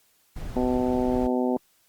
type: noise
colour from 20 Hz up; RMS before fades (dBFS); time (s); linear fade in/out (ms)
brown; -34; 0.36-1.27; 5
type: harmonic tone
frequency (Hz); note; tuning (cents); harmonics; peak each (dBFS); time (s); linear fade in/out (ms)
125.7; B2; +31; 2 / 3 / 4 / 5 / 6 / 7; -24 / -28 / -30 / -32 / -34 / -35; 0.56-1.57; 2
effects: white hiss -64 dBFS RMS until 1.88 s + Opus 48 kbps